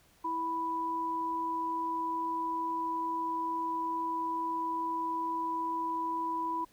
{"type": "tone pair together", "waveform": "sine", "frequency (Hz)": [328.5, 987.8], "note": ["E4", "B5"], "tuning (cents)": [-6, 0], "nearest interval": "octave + perfect fifth", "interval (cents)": 1906, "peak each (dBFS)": [-39, -31], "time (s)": [0.24, 6.65], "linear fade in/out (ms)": 10, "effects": ["pink hiss -64 dBFS RMS until 6.72 s"]}